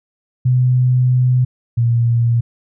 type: tone pair in turn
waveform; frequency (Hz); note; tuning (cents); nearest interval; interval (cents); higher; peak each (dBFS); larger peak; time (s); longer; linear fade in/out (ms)
sine; 126.2 / 117.67; B2 / A#2; +38 / +17; minor second; 121; first; -10 / -11; first; 0.45-1.45 / 1.77-2.41; first; 10
effects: none